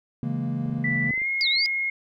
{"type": "chord", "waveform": "triangle", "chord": "A# half-diminished seventh", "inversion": "first", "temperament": "equal with one note detuned", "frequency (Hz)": [138.59, 164.81, 208.9, 233.1], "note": ["C#3", "E3", "G#3", "A#3"], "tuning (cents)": [0, 0, 10, 0], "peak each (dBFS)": [-27, -30, -32, -27], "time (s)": [0.23, 1.11], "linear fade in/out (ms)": 2}
{"type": "clicks", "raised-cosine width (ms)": 2, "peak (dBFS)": -31, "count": 12, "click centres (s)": [0.66, 0.696, 0.738, 0.784, 0.883, 0.918, 0.959, 1.039, 1.091, 1.138, 1.178, 1.218]}
{"type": "tone with pitch glide", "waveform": "sine", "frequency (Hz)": [1975.5, 2154], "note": ["B6", "C7"], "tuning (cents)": [0, 50], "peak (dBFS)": -23, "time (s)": [0.84, 1.9], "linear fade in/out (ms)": 5, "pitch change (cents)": 150, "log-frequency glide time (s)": [1.06, 1.28]}
{"type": "exponential two-way sweep", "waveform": "sine", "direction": "down then up", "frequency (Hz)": [4984, 3600, 4984], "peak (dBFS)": -21, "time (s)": [1.41, 1.66], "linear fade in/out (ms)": 0, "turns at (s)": 1.48}
{"effects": []}